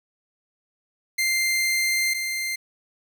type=tone pair in turn; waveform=sawtooth; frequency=2093 / 2093 Hz; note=C7 / C7; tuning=0 / 0 cents; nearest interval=unison; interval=0 cents; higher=neither; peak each=-17 / -22 dBFS; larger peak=first; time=1.18-2.14 / 2.14-2.56 s; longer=first; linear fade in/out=10 ms; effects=9-bit